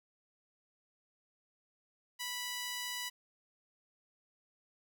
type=tone with high-pass filter; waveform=sawtooth; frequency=985 Hz; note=B5; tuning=5 cents flat; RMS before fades=-40 dBFS; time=2.19-3.1 s; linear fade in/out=20 ms; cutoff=2200 Hz; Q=0.8; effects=none